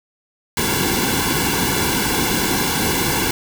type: noise with comb filter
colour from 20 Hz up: pink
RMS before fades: -19 dBFS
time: 0.57-3.31 s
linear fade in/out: 2 ms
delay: 1.6 ms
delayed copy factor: -1
effects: none